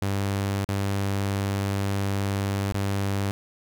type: tone with dropouts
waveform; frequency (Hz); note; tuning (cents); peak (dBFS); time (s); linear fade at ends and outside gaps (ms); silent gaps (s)
sawtooth; 99; G2; +18; -20; 0.02-3.31; 0; 0.647-0.689 / 2.722-2.744
effects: none